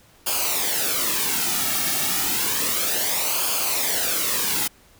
white noise with flanger, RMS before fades -23 dBFS, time 0.26-4.68 s, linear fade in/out 10 ms, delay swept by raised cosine 0.52 to 2.02 ms, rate 0.31 Hz, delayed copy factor -0.65, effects pink hiss -54 dBFS RMS until 4.99 s

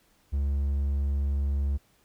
triangle tone, 70 Hz, C#2, 18 cents sharp, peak -22 dBFS, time 0.32-1.78 s, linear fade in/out 20 ms, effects pink hiss -65 dBFS RMS until 2.04 s

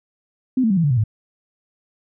sine tone with pitch steps, 257.4 / 222.8 / 192.83 / 166.9 / 144.46 / 125.04 / 108.22 Hz, C4 / A3 / G3 / E3 / D3 / B2 / A2, -28 / +22 / -28 / +22 / -28 / +22 / -28 cents, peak -14 dBFS, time 0.57-1.039 s, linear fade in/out 5 ms, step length 67 ms, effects none

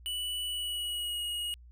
square tone with pitch glide, 2960 to 2886 Hz, F#7 to F#7, 0 to -44 cents, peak -33 dBFS, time 0.06-1.54 s, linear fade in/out 0 ms, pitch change -44 cents, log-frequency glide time 0.45-1.23 s, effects added 60 Hz sine -50 dBFS peak until 1.71 s

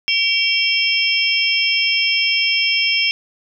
sine tone cluster, 2290 / 2741 / 3210 / 5290 Hz, D7 / F7 / G7 / E8, -44 / -33 / +40 / +5 cents, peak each -20 dBFS, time 0.08-3.11 s, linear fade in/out 0 ms, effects none

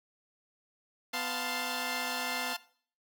10% pulse chord, F major, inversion none, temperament equal, 698.5 / 880 / 1046.5 Hz, F5 / A5 / C6, 0 / 0 / 0 cents, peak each -28 / -29 / -32 dBFS, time 1.13-2.57 s, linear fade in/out 10 ms
10% pulse tone with pitch glide, 249.8 to 251.4 Hz, B3 to B3, +20 to +31 cents, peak -31 dBFS, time 1.13-2.54 s, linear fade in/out 10 ms, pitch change +11 cents, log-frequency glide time 1.41-1.84 s
effects noise-tail reverb RT60 0.5 s tail -19 dB re dry

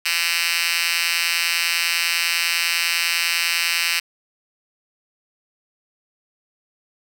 5% pulse tone with high-pass filter, 170 Hz, F3, 46 cents flat, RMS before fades -21 dBFS, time 0.05-4 s, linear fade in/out 10 ms, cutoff 2900 Hz, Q 3.1, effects none

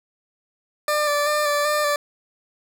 20% pulse tone with vibrato, 591 Hz, D5, 11 cents sharp, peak -14 dBFS, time 0.88-1.96 s, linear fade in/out 2 ms, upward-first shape square, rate 2.6 Hz, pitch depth 22 cents each way, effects none

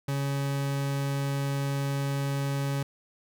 40% pulse tone, 139.3 Hz, C#3, 9 cents sharp, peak -26 dBFS, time 0.08-2.83 s, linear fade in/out 5 ms, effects none

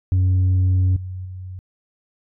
sine tone with level steps, 92.5 Hz, F#2, in tune, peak -11 / -27 / -30 dBFS, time 0.12-1.59 s, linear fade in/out 0 ms, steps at 0.96 / 1.25 s, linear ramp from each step 5 ms, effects tanh soft clip ceiling -13 dBFS

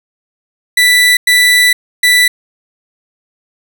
30% pulse tone bursts at uneven times, 1975.5 Hz, B6, in tune, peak -3 dBFS, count 3, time 0.77-1.17 / 1.27-1.73 / 2.03-2.28 s, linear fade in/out 5 ms, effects none

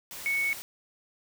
sine tone in noise, 2217 Hz, C#7, in tune, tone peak -25 dBFS, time 0.26-0.53 s, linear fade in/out 0 ms, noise white, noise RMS -41 dBFS, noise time 0.11-0.62 s, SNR +13 dB, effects none

